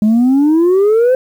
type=exponential sweep; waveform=sine; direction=up; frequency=207.6 to 523.3 Hz; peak=-5 dBFS; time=0.02-1.15 s; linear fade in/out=2 ms; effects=tanh soft clip ceiling -6 dBFS + 7-bit